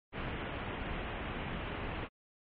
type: low-pass noise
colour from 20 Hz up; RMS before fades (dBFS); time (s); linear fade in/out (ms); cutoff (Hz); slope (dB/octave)
pink; -39; 0.12-2.09; 50; 3100; 48
effects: MP3 32 kbps